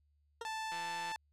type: tone with exponential decay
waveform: 20% pulse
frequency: 462.9 Hz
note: A#4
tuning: 12 cents flat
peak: -33 dBFS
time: 0.41-0.49 s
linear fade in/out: 5 ms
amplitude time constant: 17 ms
type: tone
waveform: sawtooth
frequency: 880 Hz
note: A5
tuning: in tune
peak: -34 dBFS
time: 0.45-1.16 s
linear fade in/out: 0 ms
type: click train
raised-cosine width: 0.3 ms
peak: -32 dBFS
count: 68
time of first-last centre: 0.72-1.116 s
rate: 169 Hz
effects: added 73 Hz sine -70 dBFS peak until 1.32 s + low-pass 8000 Hz 12 dB/octave